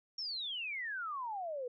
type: exponential sweep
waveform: sine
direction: down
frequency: 5588 to 476.6 Hz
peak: -37 dBFS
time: 0.18-1.68 s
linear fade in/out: 5 ms
effects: none